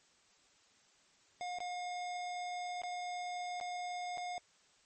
square tone with dropouts, 716 Hz, F5, 43 cents sharp, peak -39 dBFS, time 1.41-4.38 s, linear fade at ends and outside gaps 0 ms, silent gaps 1.586-1.604 / 2.818-2.835 / 3.601-3.611 / 4.174-4.18 s, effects white hiss -68 dBFS RMS until 4.85 s + MP3 32 kbps

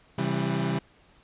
30% pulse chord, C major, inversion none, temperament equal with one note detuned, 134.26 / 164.81 / 196 Hz, C3 / E3 / G3, +45 / 0 / 0 cents, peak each -27 dBFS, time 0.18-0.79 s, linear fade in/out 5 ms, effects pink hiss -59 dBFS RMS until 1.23 s + resampled to 8000 Hz

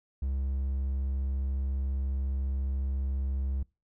triangle tone, 67.2 Hz, C2, 47 cents sharp, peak -26 dBFS, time 0.22-3.63 s, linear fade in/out 5 ms, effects noise-tail reverb RT60 0.3 s tail -26 dB re dry

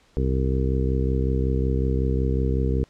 harmonic tone, 65.41 Hz, C2, in tune, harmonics 1 / 2 / 3 / 4 / 5 / 6 / 7, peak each -22 / -26 / -31 / -31 / -35 / -31 / -31 dBFS, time 0.17-2.84 s, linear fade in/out 0 ms, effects pink hiss -59 dBFS RMS until 2.89 s + low-pass 7000 Hz 12 dB/octave

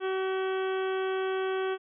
harmonic tone with a mistuned harmonic, 379.6 Hz, F#4, 44 cents sharp, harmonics 1 / 2 / 3 / 4 / 5 / 6 / 7 / 8 / 9, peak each -28 / -38 / -39 / -39 / -46 / -49 / -47 / -51 / -47 dBFS, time 0-1.78 s, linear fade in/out 50 ms, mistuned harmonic 9, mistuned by -62 cents, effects none

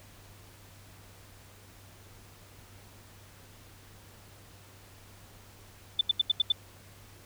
sine tone bursts, 3520 Hz, A7, in tune, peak -20 dBFS, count 6, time 5.99-6.521 s, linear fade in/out 5 ms, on 21 ms, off 81 ms, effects added 98 Hz sine -55 dBFS peak until 7.25 s + pink hiss -55 dBFS RMS until 7.25 s

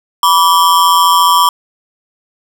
square ring-modulated tone, 1068 Hz, C6, 35 cents sharp, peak -4 dBFS, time 0.23-1.49 s, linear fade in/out 2 ms, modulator 87.3 Hz, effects none

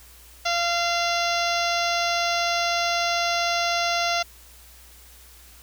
harmonic tone, 689 Hz, F5, 24 cents flat, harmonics 1 / 2 / 3 / 4 / 5 / 6 / 7 / 8 / 9, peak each -25 / -28 / -30 / -31 / -32 / -33 / -33 / -34 / -35 dBFS, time 0.45-4.23 s, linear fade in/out 10 ms, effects added 60 Hz sine -50 dBFS peak until 5.62 s + white hiss -50 dBFS RMS until 5.62 s

